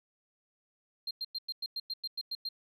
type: tone bursts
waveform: sine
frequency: 4186 Hz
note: C8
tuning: in tune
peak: -31 dBFS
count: 11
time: 1.07-2.489 s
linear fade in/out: 5 ms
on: 39 ms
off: 99 ms
effects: tanh soft clip ceiling -32 dBFS